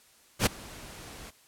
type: noise with ADSR envelope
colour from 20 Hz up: pink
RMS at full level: -21 dBFS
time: 0.39-1.31 s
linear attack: 72 ms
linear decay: 11 ms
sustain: -24 dB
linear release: 18 ms
effects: white hiss -60 dBFS RMS until 1.47 s + low-pass 12000 Hz 12 dB/octave